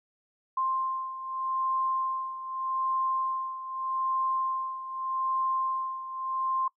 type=beating tone pair; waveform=sine; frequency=1051 / 1051.82 Hz; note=C6 / C6; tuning=+7 / +9 cents; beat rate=0.82 Hz; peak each=-29 / -34 dBFS; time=0.57-6.68 s; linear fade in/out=5 ms; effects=noise-tail reverb RT60 0.1 s tail -21 dB re dry